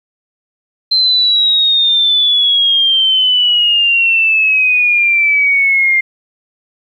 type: exponential sweep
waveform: sine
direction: down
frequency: 4124 to 2103 Hz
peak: -8 dBFS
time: 0.91-6.01 s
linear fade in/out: 10 ms
effects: 8-bit